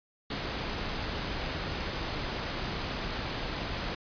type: noise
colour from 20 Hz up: pink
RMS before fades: -34 dBFS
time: 0.3-3.95 s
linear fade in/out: 5 ms
effects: resampled to 11025 Hz